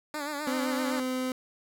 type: tone with vibrato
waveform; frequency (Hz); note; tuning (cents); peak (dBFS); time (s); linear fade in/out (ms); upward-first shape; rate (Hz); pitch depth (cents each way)
10% pulse; 293.7; D4; 0; -24; 0.14-1; 2; sine; 7.8; 71
type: tone with pitch glide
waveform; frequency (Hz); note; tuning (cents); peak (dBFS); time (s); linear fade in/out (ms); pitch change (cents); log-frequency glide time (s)
30% pulse; 258 to 256.5; C4 to C4; -24 to -34; -26; 0.47-1.32; 2; -10; 0.86-1.02
effects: none